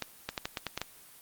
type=clicks; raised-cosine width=0.2 ms; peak=-15 dBFS; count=8; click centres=0.023 / 0.29 / 0.378 / 0.455 / 0.572 / 0.667 / 0.776 / 0.816 s; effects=white hiss -54 dBFS RMS until 1.21 s + Opus 24 kbps